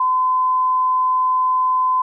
sine tone, 1021 Hz, C6, 43 cents flat, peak -14 dBFS, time 0-2.02 s, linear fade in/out 5 ms, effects none

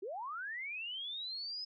sine linear sweep, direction up, 345.2 to 5120 Hz, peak -39 dBFS, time 0.02-1.65 s, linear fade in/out 10 ms, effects none

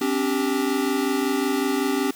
square chord, C suspended second, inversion none, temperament equal with one note detuned, 261.6 / 287 / 392 Hz, C4 / D4 / G4, 0 / -40 / 0 cents, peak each -26 dBFS, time 0.01-2.11 s, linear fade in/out 5 ms, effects white hiss -45 dBFS RMS until 2.15 s

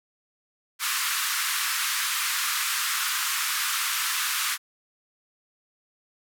pink band-pass noise, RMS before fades -27 dBFS, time 0.79-4.58 s, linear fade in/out 50 ms, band 1100 to 16000 Hz, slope 48 dB/octave, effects none

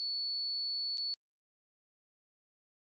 sine tone with dropouts, 4435 Hz, C#8, in tune, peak -33 dBFS, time 0-1.14 s, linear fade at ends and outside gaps 0 ms, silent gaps 0.973-0.981 s, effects Opus 24 kbps

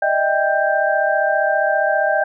sine tone cluster, 606 / 641 / 786 / 1576 Hz, D#5 / E5 / G5 / G6, -46 / -49 / +4 / +9 cents, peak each -20 dBFS, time 0.02-2.24 s, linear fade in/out 5 ms, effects none

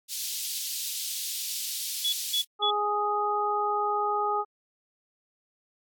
pink high-pass noise, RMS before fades -33 dBFS, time 0.08-2.45 s, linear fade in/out 50 ms, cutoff 3500 Hz, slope 24 dB/octave
sine tone bursts, 3400 Hz, G#7, 40 cents sharp, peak -24 dBFS, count 3, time 2.04-2.71 s, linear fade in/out 10 ms, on 90 ms, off 200 ms
harmonic tone, 415.3 Hz, G#4, in tune, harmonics 1 / 2 / 3, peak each -31 / -28 / -28 dBFS, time 2.59-4.45 s, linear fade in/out 50 ms
effects AAC 64 kbps

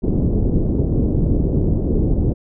pink low-pass noise, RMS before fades -17 dBFS, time 0.02-2.34 s, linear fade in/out 20 ms, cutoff 410 Hz, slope 24 dB/octave, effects none

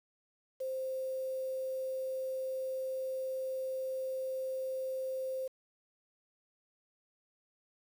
sine tone with quantisation, 523.3 Hz, C5, in tune, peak -34 dBFS, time 0.6-5.48 s, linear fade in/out 10 ms, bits 9, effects none

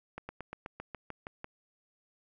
slowing click train, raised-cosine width 0.5 ms, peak -25 dBFS, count 10, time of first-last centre 0.18-1.444 s, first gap 110 ms, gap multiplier 1.06, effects none

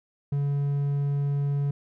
triangle tone, 142 Hz, C#3, 42 cents sharp, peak -21 dBFS, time 0.32-1.71 s, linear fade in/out 5 ms, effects none

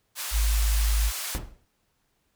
white band-pass noise, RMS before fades -33 dBFS, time 0.15-1.39 s, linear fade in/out 50 ms, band 790 to 14000 Hz, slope 12 dB/octave
sine tone, 53.2 Hz, G#1, 42 cents sharp, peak -20 dBFS, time 0.31-1.12 s, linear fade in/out 50 ms
brown noise with exponential decay, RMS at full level -27 dBFS, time 1.35-1.65 s, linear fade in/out 0 ms, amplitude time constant 64 ms
effects pink hiss -72 dBFS RMS until 2.35 s

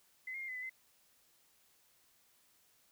sine tone with pitch steps, 2035 / 2132 / 2118 / 2022 / 2001 / 2056 Hz, C7 / C7 / C7 / B6 / B6 / C7, -49 / +32 / +21 / +40 / +22 / -31 cents, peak -40 dBFS, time 0.27-0.696 s, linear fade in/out 5 ms, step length 71 ms, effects white hiss -70 dBFS RMS until 2.91 s

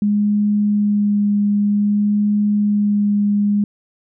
sine tone with vibrato, 206.2 Hz, G#3, 12 cents flat, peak -13 dBFS, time 0.02-3.64 s, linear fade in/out 2 ms, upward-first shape sine, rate 0.53 Hz, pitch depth 11 cents each way, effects none

